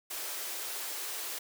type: high-pass noise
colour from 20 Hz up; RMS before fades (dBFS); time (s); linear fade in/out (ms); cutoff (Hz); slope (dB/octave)
white; -38; 0.1-1.39; 10; 310; 48
effects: none